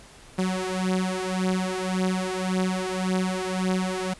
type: beating tone pair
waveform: sawtooth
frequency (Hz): 185 / 186.8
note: F#3 / F#3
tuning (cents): 0 / +17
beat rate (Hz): 1.8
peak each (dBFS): -23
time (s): 0.38-4.14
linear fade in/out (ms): 10
effects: pink hiss -49 dBFS RMS until 4.19 s + resampled to 24000 Hz